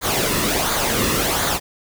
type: noise with flanger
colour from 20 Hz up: pink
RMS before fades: -20 dBFS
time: 0.01-1.6 s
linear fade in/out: 50 ms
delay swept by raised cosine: 0.36 to 1.33 ms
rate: 1.4 Hz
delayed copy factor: -0.55
effects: none